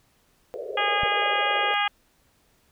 white band-pass noise, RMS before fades -33 dBFS, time 0.54-1.74 s, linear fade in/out 0 ms, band 380 to 630 Hz, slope 96 dB/octave
harmonic tone, 409.6 Hz, G#4, 24 cents flat, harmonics 2 / 3 / 4 / 5 / 6 / 7 / 8, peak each -26 / -28 / -29 / -30 / -31 / -31 / -32 dBFS, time 0.77-1.88 s, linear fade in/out 5 ms
click, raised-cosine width 5 ms, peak -21 dBFS, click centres 1.034 s
effects pink hiss -64 dBFS RMS until 2.71 s

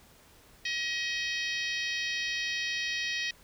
harmonic tone, 633 Hz, D#5, 30 cents sharp, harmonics 3 / 4 / 5 / 6 / 7 / 8 / 9, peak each -34 / -36 / -38 / -40 / -41 / -42 / -43 dBFS, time 0.65-3.31 s, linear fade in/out 5 ms, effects pink hiss -58 dBFS RMS until 3.43 s

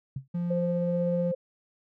sine tone with exponential decay, 134.1 Hz, C3, 43 cents sharp, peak -27 dBFS, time 0.16-0.28 s, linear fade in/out 5 ms, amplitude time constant 24 ms
triangle tone, 173.9 Hz, F3, 7 cents flat, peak -25 dBFS, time 0.34-1.32 s, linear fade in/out 10 ms
sine tone with tremolo, 523.3 Hz, C5, in tune, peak -26 dBFS, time 0.5-1.35 s, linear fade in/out 10 ms, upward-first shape triangle, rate 16 Hz, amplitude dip 25%
effects none

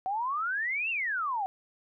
sine exponential two-way sweep, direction up then down, 739 to 2800 to 739 Hz, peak -28 dBFS, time 0.06-1.46 s, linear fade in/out 0 ms, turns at 0.9 s, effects none

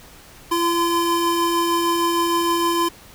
square tone pair together, 340 / 1026.5 Hz, F4 / C6, -46 / -33 cents, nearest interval octave + perfect fifth, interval 1913 cents, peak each -21 / -21 dBFS, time 0.51-2.89 s, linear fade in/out 10 ms, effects pink hiss -45 dBFS RMS until 3.14 s

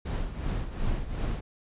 brown noise with tremolo, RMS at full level -27 dBFS, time 0.05-1.41 s, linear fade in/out 10 ms, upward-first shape triangle, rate 2.7 Hz, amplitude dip 75%, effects resampled to 8000 Hz

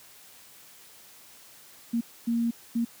sine tone bursts at uneven times, 233.1 Hz, A#3, in tune, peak -23 dBFS, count 3, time 1.93-2.01 / 2.27-2.51 / 2.75-2.85 s, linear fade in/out 10 ms, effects white hiss -52 dBFS RMS until 3 s + high-pass 80 Hz 12 dB/octave

